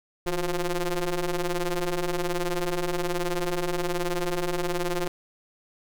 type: ring-modulated tone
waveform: sawtooth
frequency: 174.61 Hz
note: F3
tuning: in tune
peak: -18 dBFS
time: 0.26-5.08 s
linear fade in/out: 5 ms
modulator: 184 Hz
effects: none